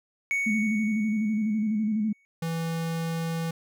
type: tone with exponential decay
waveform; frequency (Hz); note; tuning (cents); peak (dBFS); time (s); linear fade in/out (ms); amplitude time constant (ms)
triangle; 2226; C#7; +7; -21; 0.31-2.25; 0; 420
type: tone with vibrato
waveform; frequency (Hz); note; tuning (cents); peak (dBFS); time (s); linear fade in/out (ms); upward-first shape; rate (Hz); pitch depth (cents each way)
sine; 215; A3; -40; -23; 0.46-2.13; 10; square; 12; 52
type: tone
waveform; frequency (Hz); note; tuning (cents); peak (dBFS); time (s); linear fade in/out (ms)
square; 164.81; E3; 0; -28; 2.42-3.51; 5
effects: none